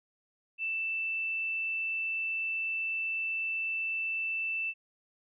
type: tone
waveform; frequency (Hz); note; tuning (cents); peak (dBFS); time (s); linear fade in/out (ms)
sine; 2656; E7; +12; -30; 0.58-4.74; 50
effects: none